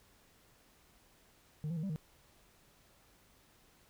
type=tone with pitch steps; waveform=sine; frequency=152.2 / 170.1 / 156.5 / 196.1 / 155.2 Hz; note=D#3 / F3 / D#3 / G3 / D#3; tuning=-38 / -45 / +10 / +1 / -4 cents; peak=-32 dBFS; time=1.64-1.96 s; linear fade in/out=0 ms; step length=64 ms; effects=tanh soft clip ceiling -34 dBFS + pink hiss -66 dBFS RMS until 3.89 s